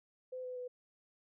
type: tone with pitch steps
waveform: sine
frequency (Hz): 510 / 503.6 / 497.2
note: C5 / B4 / B4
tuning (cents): -44 / +34 / +12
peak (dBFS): -40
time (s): 0.32-0.68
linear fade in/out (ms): 10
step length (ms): 120
effects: none